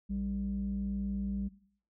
sine tone pair together, 58.66 / 197.5 Hz, A#1 / G3, +12 / +13 cents, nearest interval octave + major sixth, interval 2101 cents, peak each -37 / -32 dBFS, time 0.09-1.49 s, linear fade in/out 20 ms, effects noise-tail reverb RT60 0.6 s tail -19 dB re dry + tanh soft clip ceiling -26 dBFS

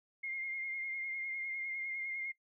sine tone with vibrato, 2128 Hz, C7, 29 cents sharp, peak -37 dBFS, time 0.23-2.32 s, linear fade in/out 10 ms, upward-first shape sine, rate 9.9 Hz, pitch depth 29 cents each way, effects noise-tail reverb RT60 0.1 s tail -19 dB re dry

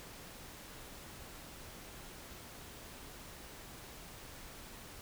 silence, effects pink hiss -51 dBFS RMS until 5.01 s

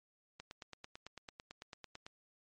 click train, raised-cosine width 0.2 ms, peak -30 dBFS, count 16, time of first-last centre 0.4-2.065 s, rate 9.01 Hz, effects MP3 48 kbps

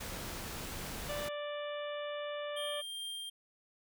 pink noise, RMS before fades -42 dBFS, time 0-1.29 s, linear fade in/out 10 ms
harmonic tone, 587.3 Hz, D5, in tune, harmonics 1 / 2 / 3 / 4 / 5 / 6, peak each -38 / -46 / -48 / -52 / -50 / -51 dBFS, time 1.08-2.82 s, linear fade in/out 20 ms
square tone with tremolo, 3192 Hz, G7, 31 cents sharp, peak -39 dBFS, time 2.56-3.3 s, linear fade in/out 10 ms, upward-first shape triangle, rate 2.5 Hz, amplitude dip 25%
effects none

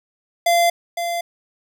square tone pair in turn, 688 / 688 Hz, F5 / F5, -26 / -26 cents, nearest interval unison, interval 0 cents, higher neither, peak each -14 / -22 dBFS, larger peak first, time 0.46-0.7 / 0.97-1.21 s, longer neither, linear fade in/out 5 ms, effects none

